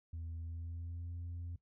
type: tone with pitch glide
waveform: sine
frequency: 82.41 to 86.11 Hz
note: E2 to F2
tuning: 0 to -24 cents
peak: -39 dBFS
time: 0.13-1.56 s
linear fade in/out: 5 ms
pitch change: +76 cents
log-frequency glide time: 0.38-1.11 s
effects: noise-tail reverb RT60 0.1 s tail -18 dB re dry + tanh soft clip ceiling -39 dBFS